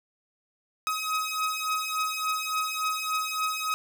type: beating tone pair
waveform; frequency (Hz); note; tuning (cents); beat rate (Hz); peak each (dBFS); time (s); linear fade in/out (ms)
sawtooth; 1266 / 1269.5; D#6 / D#6; +30 / +34; 3.5; -27 / -26; 0.87-3.74; 0
effects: none